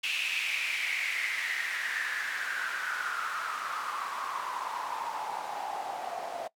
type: noise with band-pass filter sweep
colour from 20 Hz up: white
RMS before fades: -34 dBFS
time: 0.03-6.48 s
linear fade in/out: 10 ms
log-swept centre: 2700 to 680 Hz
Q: 6.5
effects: noise-tail reverb RT60 0.1 s tail -21 dB re dry